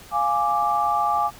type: chord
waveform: sine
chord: D diminished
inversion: first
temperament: equal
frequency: 698.5 / 830.6 / 1174.7 Hz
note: F5 / Ab5 / D6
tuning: 0 / 0 / 0 cents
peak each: -26 / -22 / -22 dBFS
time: 0.11-1.31 s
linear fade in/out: 50 ms
effects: pink hiss -45 dBFS RMS until 1.39 s